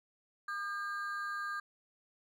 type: ring-modulated tone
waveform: triangle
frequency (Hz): 1409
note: F6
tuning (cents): +15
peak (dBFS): -31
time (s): 0.48-1.6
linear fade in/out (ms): 5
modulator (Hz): 198
effects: none